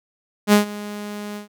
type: tone with ADSR envelope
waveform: sawtooth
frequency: 207.3 Hz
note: G#3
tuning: 3 cents flat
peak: -5 dBFS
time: 0.47-1.48 s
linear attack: 59 ms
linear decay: 120 ms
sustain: -20 dB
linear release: 120 ms
effects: none